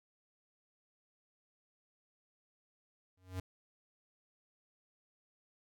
square tone with exponential growth, 92.5 Hz, F#2, in tune, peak -36 dBFS, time 3.17-3.4 s, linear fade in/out 5 ms, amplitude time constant 48 ms, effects none

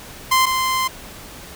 sawtooth tone pair in turn, 1041 / 1041 Hz, C6 / C6, -9 / -9 cents, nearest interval unison, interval 0 cents, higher neither, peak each -9 / -14 dBFS, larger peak first, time 0.31-0.46 / 0.46-0.88 s, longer second, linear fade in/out 10 ms, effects pink hiss -38 dBFS RMS until 1.55 s

